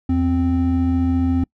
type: tone pair together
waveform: triangle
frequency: 82.4 / 261.6 Hz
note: E2 / C4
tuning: 0 / 0 cents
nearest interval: octave + minor sixth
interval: 2000 cents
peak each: -18 / -15 dBFS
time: 0.09-1.44 s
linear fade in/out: 5 ms
effects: noise-tail reverb RT60 0.1 s tail -26 dB re dry